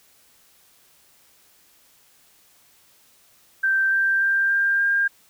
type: tone with pitch steps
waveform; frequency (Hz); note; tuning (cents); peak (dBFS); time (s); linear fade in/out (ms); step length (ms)
sine; 1565 / 1575 / 1585 / 1595.1 / 1605.3; G6 / G6 / G6 / G6 / G6; -3 / +8 / +19 / +30 / +41; -17; 3.63-5.08; 10; 290
effects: white hiss -57 dBFS RMS until 5.29 s